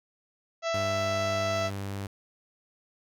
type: harmonic tone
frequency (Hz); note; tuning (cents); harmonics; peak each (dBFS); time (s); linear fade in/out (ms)
663; E5; +10; 1 / 2 / 3 / 4 / 5 / 6 / 7 / 8 / 9 / 10; -28 / -34 / -38 / -40 / -42 / -44 / -45 / -46 / -47 / -48; 0.62-1.71; 50
type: tone with pitch glide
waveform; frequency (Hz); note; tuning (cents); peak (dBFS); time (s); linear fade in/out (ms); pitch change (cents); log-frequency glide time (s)
sawtooth; 100.2 to 98.99; G2 to G2; +38 to +17; -29; 0.74-2.07; 5; -21; 1.57-1.63
effects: none